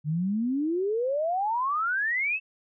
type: exponential sweep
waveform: sine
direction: up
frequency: 144.5 to 2689 Hz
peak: -24 dBFS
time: 0.04-2.4 s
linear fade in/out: 50 ms
effects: none